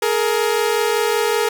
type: tone pair together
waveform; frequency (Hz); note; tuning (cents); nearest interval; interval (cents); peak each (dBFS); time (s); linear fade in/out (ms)
sawtooth; 420.9 / 466.2; G#4 / A#4; +23 / 0; major second; 177; -15; 0.02-1.49; 5
effects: none